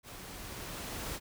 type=noise with level ramp; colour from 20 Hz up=pink; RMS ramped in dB=-48 to -38 dBFS; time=0.03-1.2 s; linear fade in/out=50 ms; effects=none